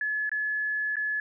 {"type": "tone with dropouts", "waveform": "sine", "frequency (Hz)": 1710, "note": "A6", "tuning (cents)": -50, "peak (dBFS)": -26, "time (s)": [0.01, 1.2], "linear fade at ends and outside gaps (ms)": 2, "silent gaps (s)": [[0.294, 0.316], [0.957, 0.967]], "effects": []}